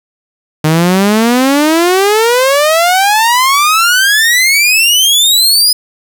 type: exponential sweep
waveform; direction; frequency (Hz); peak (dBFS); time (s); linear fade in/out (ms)
sawtooth; up; 151.8 to 5050; -3; 0.64-5.73; 5
effects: 7-bit